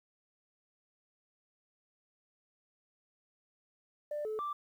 sine tone with pitch steps, 593 / 432.7 / 1174 Hz, D5 / A4 / D6, +17 / -29 / -1 cents, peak -33 dBFS, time 4.11-4.53 s, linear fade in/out 5 ms, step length 140 ms, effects tanh soft clip ceiling -31 dBFS + 11-bit

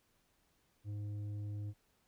sine tone with tanh clipping, 103.4 Hz, G#2, 7 cents flat, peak -40 dBFS, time 0.84-1.74 s, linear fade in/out 50 ms, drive 7 dB, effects pink hiss -75 dBFS RMS until 2.07 s

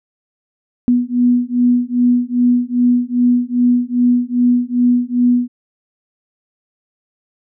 sine beating tone pair, 243.5 / 246 Hz, B3 / B3, -24 / -7 cents, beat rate 2.5 Hz, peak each -14 dBFS, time 0.88-5.48 s, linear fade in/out 0 ms, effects none

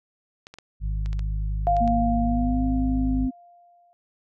clicks, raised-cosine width 0.2 ms, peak -24 dBFS, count 8, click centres 0.469 / 0.54 / 0.586 / 1.06 / 1.13 / 1.193 / 1.767 / 1.877 s
harmonic tone, 51.5 Hz, G#1, 14 cents flat, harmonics 1 / 2 / 3, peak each -24 / -34 / -36 dBFS, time 0.8-3.29 s, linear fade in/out 50 ms
sine tone with exponential decay, 698.5 Hz, F5, in tune, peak -17 dBFS, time 1.67-3.93 s, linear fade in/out 0 ms, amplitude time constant 490 ms
sine tone with pitch glide, 233.1 to 258.6 Hz, A#3 to C4, 0 to -20 cents, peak -22 dBFS, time 1.8-3.31 s, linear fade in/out 20 ms, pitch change +180 cents, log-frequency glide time 2.22-2.64 s
effects none

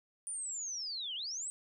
sine linear two-way sweep, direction down then up, 9420 to 2810 to 8320 Hz, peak -37 dBFS, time 0.27-1.5 s, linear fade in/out 0 ms, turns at 1.15 s, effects none

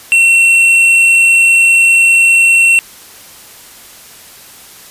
sine tone with hard clipping, 2715 Hz, F7, 50 cents flat, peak -6 dBFS, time 0.12-2.79 s, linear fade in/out 0 ms, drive 6 dB, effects white hiss -36 dBFS RMS until 4.9 s + resampled to 32000 Hz

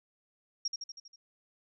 sine tone with echo, 5588 Hz, F8, in tune, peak -29 dBFS, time 0.65-0.68 s, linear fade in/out 5 ms, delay 80 ms, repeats 6, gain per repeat -4 dB, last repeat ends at 1.16 s, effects none

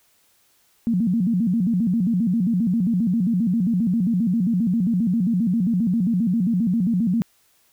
sine tone with vibrato, 204.1 Hz, G#3, 30 cents flat, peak -17 dBFS, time 0.87-7.22 s, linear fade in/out 0 ms, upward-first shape square, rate 7.5 Hz, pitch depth 220 cents each way, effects white hiss -61 dBFS RMS until 7.72 s

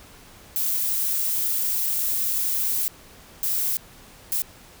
violet noise bursts at uneven times, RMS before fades -24 dBFS, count 3, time 0.56-2.88 / 3.43-3.77 / 4.32-4.42 s, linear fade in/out 0 ms, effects pink hiss -48 dBFS RMS until 4.8 s

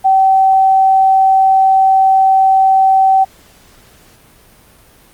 sine tone, 768 Hz, G5, 36 cents flat, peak -6 dBFS, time 0.04-3.25 s, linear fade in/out 20 ms, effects pink hiss -45 dBFS RMS until 5.13 s + Opus 32 kbps

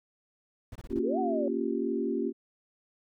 brown noise bursts, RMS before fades -42 dBFS, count 5, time 0.72-0.991 s, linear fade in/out 2 ms, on 35 ms, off 24 ms
sine chord, G half-diminished seventh, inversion first, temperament equal, 233.1 / 277.2 / 349.2 / 392 Hz, Bb3 / Db4 / F4 / G4, 0 / 0 / 0 / 0 cents, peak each -33 dBFS, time 0.89-2.33 s, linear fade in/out 50 ms
sine exponential two-way sweep, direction up then down, 316.1 to 765 to 549 Hz, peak -30 dBFS, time 0.97-1.48 s, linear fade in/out 2 ms, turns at 1.19 s
effects none

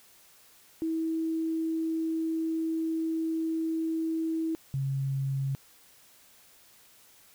sine tone pair in turn, 323.5 / 136.01 Hz, E4 / C#3, -32 / -33 cents, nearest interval octave + minor third, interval 1501 cents, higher first, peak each -27 / -27 dBFS, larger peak neither, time 0.82-4.55 / 4.74-5.55 s, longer first, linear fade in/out 0 ms, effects white hiss -58 dBFS RMS until 7.34 s

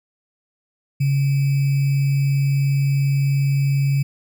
sine tone with sample-and-hold, 138.59 Hz, C#3, in tune, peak -15 dBFS, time 1-4.03 s, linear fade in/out 10 ms, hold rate 2450 Hz, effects none

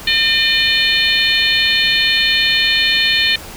harmonic tone, 604 Hz, D5, 48 cents sharp, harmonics 3 / 4 / 5 / 6 / 7, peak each -18 / -18 / -18 / -18 / -18 dBFS, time 0.07-3.36 s, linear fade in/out 5 ms, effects pink hiss -33 dBFS RMS until 3.56 s

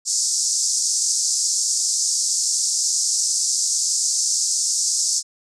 white band-pass noise, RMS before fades -21 dBFS, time 0.05-5.23 s, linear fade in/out 50 ms, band 5000 to 8200 Hz, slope 48 dB/octave, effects none

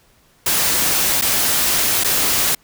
white noise with dropouts, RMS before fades -17 dBFS, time 0.46-2.55 s, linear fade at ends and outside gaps 5 ms, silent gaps 1.213-1.22 / 2.037-2.044 s, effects pink hiss -55 dBFS RMS until 2.63 s

